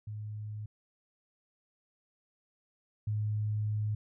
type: tone pair in turn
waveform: sine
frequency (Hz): 106.2 / 106.2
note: G#2 / G#2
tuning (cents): +39 / +39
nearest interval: unison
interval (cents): 0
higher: neither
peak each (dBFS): -37 / -29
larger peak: second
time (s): 0.07-0.66 / 3.07-3.95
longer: second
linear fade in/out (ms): 5
effects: none